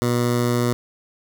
15% pulse tone with notch filter, 120.9 Hz, B2, 36 cents flat, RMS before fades -20 dBFS, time 0.02-0.73 s, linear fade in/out 0 ms, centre 2600 Hz, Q 1.9, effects none

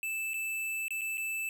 square tone with dropouts, 2637 Hz, E7, in tune, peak -33 dBFS, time 0.03-1.49 s, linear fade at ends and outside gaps 1 ms, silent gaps 0.335-0.341 / 0.882-0.906 / 1.011-1.016 / 1.173-1.179 s, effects none

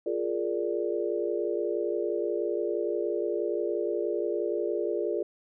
sine chord, Bb dominant seventh, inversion second, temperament equal, 349.2 / 415.3 / 466.2 / 587.3 Hz, F4 / Ab4 / Bb4 / D5, 0 / 0 / 0 / 0 cents, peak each -31 / -31 / -33 / -34 dBFS, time 0.06-5.23 s, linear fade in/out 5 ms, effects none

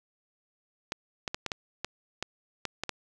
clicks, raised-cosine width 0.2 ms, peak -14 dBFS, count 10, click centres 0.921 / 1.278 / 1.345 / 1.463 / 1.518 / 1.846 / 2.226 / 2.653 / 2.836 / 2.893 s, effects none

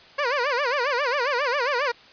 15% pulse tone with vibrato, 529 Hz, C5, 19 cents sharp, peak -15 dBFS, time 0.18-1.92 s, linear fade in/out 10 ms, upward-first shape sine, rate 7.4 Hz, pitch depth 200 cents each way, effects white hiss -49 dBFS RMS until 2.12 s + resampled to 11025 Hz

